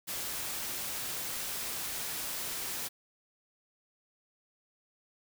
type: noise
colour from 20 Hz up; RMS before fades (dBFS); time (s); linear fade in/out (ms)
white; -37; 0.07-2.89; 20
effects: none